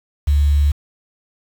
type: tone with quantisation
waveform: sine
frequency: 72.3 Hz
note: D2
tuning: 27 cents flat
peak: -11 dBFS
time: 0.27-0.72 s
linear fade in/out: 10 ms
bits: 6
effects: none